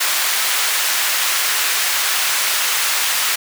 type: high-pass noise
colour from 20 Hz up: pink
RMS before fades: -18 dBFS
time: 0-3.36 s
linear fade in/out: 10 ms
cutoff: 1400 Hz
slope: 12 dB/octave
effects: none